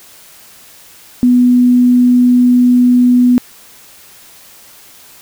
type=tone; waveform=sine; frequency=246.9 Hz; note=B3; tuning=in tune; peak=-5 dBFS; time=1.23-3.38 s; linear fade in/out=0 ms; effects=white hiss -40 dBFS RMS until 5.21 s